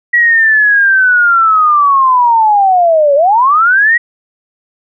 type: linear two-way sweep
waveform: sine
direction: down then up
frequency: 1930 to 550 to 1930 Hz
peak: -5 dBFS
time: 0.13-3.98 s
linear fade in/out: 10 ms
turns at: 3.15 s
effects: none